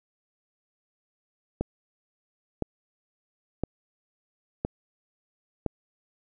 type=click train; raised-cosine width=2 ms; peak=-13 dBFS; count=5; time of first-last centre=1.61-5.663 s; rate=0.987 Hz; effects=none